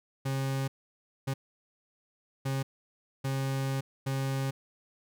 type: tone bursts at uneven times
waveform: 40% pulse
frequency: 135 Hz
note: C#3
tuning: 45 cents flat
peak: -28 dBFS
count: 5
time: 0.25-0.68 / 1.27-1.34 / 2.45-2.63 / 3.24-3.81 / 4.06-4.51 s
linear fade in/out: 10 ms
effects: none